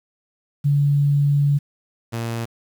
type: tone pair in turn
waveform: sine / sawtooth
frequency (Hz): 143.2 / 115.78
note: D3 / A#2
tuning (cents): -43 / -11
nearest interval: major third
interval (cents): 368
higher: first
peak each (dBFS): -14 / -20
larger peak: first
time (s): 0.64-1.59 / 2.12-2.46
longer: first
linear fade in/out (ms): 20
effects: 8-bit